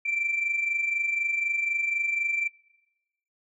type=tone pair together; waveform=sine; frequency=2325 / 2349 Hz; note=D7 / D7; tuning=-18 / 0 cents; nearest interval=unison; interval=18 cents; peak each=-31 / -25 dBFS; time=0.05-2.48 s; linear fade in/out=10 ms; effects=noise-tail reverb RT60 0.9 s tail -21 dB re dry + tanh soft clip ceiling -19 dBFS